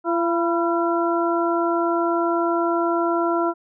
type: harmonic tone with a mistuned harmonic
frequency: 340 Hz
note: F4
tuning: 46 cents flat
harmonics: 1 / 2 / 3 / 4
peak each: -21 / -24 / -26 / -26 dBFS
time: 0.04-3.54 s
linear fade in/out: 50 ms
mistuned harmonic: 3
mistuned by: -55 cents
effects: none